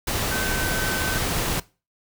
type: tone in noise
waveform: sine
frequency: 1531 Hz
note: G6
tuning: 41 cents flat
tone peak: -28 dBFS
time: 0.31-1.18 s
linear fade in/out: 5 ms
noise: pink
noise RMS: -25 dBFS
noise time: 0.07-1.6 s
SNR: -6 dB
effects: noise-tail reverb RT60 0.3 s tail -20 dB re dry